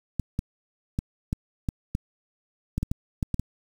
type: clicks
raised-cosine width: 5 ms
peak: -13 dBFS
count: 12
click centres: 0.197 / 0.391 / 0.989 / 1.329 / 1.688 / 1.951 / 2.78 / 2.83 / 2.915 / 3.228 / 3.343 / 3.396 s
effects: 7-bit